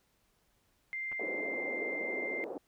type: tone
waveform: sine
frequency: 2094 Hz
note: C7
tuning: 1 cent sharp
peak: -35 dBFS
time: 0.93-2.44 s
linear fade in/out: 0 ms
type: clicks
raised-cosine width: 0.5 ms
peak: -34 dBFS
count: 2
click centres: 1.117 / 1.126 s
type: band-pass noise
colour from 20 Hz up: white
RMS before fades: -40 dBFS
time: 1.19-2.58 s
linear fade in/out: 5 ms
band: 310 to 550 Hz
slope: 24 dB/octave
effects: pink hiss -73 dBFS RMS until 2.67 s